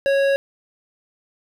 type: tone with hard clipping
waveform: sine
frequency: 552 Hz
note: C#5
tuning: 7 cents flat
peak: -17 dBFS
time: 0.06-0.36 s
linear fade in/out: 0 ms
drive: 12 dB
effects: none